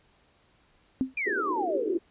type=tone with exponential decay; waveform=sine; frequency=261.6 Hz; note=C4; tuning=in tune; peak=-19 dBFS; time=1.01-1.14 s; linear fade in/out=0 ms; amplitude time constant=28 ms
type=exponential sweep; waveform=sine; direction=down; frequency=2472 to 322.4 Hz; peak=-27 dBFS; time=1.17-1.98 s; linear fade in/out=5 ms
type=band-pass noise; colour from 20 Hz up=pink; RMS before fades=-32 dBFS; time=1.25-1.99 s; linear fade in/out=20 ms; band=310 to 420 Hz; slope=48 dB/octave
effects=pink hiss -64 dBFS RMS until 2.1 s + resampled to 8000 Hz